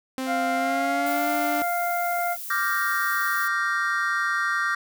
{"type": "tone with pitch glide", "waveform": "sawtooth", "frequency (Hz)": [261.6, 295.3], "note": ["C4", "D4"], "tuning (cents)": [0, 10], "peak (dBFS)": -23, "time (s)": [0.18, 1.62], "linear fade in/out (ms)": 0, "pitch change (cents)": 210, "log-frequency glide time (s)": [0.55, 1.29]}
{"type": "harmonic tone", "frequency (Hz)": 698.5, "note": "F5", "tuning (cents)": 0, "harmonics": [1, 2, 3], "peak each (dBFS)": [-24, -30, -34], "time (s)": [0.26, 2.37], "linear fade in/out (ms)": 50}
{"type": "noise", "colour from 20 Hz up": "violet", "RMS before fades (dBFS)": -35, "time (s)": [1.06, 3.48], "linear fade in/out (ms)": 5}
{"type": "chord", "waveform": "triangle", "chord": "G minor seventh", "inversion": "second", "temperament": "equal", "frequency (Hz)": [1174.7, 1396.9, 1568, 1864.7], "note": ["D6", "F6", "G6", "Bb6"], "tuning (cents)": [0, 0, 0, 0], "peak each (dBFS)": -26, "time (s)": [2.5, 4.75], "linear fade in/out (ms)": 5}
{"effects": []}